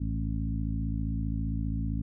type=harmonic tone with a mistuned harmonic; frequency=55.2 Hz; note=A1; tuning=6 cents sharp; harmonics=1 / 2 / 3 / 4 / 5; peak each=-31 / -34 / -36 / -37 / -38 dBFS; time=0-2.02 s; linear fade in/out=10 ms; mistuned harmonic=1; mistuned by=+93 cents; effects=none